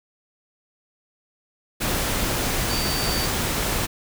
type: tone in noise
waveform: sine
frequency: 4607 Hz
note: D8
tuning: 34 cents flat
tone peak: -28 dBFS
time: 2.69-3.27 s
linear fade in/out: 20 ms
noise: pink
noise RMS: -24 dBFS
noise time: 1.8-3.87 s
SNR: -7 dB
effects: none